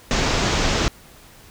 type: low-pass noise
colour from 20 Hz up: pink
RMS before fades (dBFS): -20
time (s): 0.11-0.88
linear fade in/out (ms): 0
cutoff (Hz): 7000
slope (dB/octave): 48
effects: pink hiss -47 dBFS RMS until 1.5 s